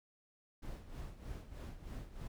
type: noise with tremolo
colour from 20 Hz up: brown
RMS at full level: -44 dBFS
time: 0.62-2.28 s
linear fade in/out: 10 ms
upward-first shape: sine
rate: 3.2 Hz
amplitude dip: 70%
effects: none